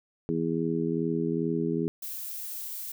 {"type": "harmonic tone", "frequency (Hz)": 82.41, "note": "E2", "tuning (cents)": 0, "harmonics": [2, 3, 4, 5], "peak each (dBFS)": [-31, -31, -31, -31], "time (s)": [0.29, 1.88], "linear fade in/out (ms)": 0}
{"type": "noise", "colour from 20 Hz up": "violet", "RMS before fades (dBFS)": -37, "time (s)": [2.02, 2.92], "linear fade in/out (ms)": 5}
{"effects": []}